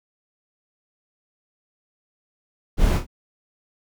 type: noise with echo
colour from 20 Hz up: brown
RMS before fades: -17 dBFS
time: 2.77-3.01 s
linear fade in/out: 50 ms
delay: 28 ms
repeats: 2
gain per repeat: -6 dB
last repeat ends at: 3.066 s
effects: none